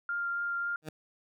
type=tone with vibrato; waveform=sine; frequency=1396.9 Hz; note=F6; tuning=in tune; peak=-30 dBFS; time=0.09-0.76 s; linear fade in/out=2 ms; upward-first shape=triangle; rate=3.7 Hz; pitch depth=10 cents each way
type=tone with exponential growth; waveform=15% pulse; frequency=155.56 Hz; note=D#3; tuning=in tune; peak=-28 dBFS; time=0.82-0.89 s; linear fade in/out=2 ms; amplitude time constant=15 ms
effects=none